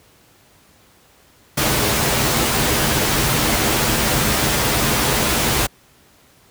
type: noise with comb filter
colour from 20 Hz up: pink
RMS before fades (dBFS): -17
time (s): 1.57-5.67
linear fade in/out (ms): 10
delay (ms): 11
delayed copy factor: -0.55
effects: pink hiss -52 dBFS RMS until 6.5 s + high-pass 60 Hz 12 dB/octave